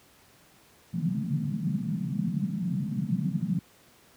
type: band-pass noise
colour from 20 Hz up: white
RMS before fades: -29 dBFS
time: 0.93-3.59 s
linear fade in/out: 5 ms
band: 140 to 210 Hz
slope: 48 dB/octave
effects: pink hiss -58 dBFS RMS until 4.16 s + high-pass 80 Hz 12 dB/octave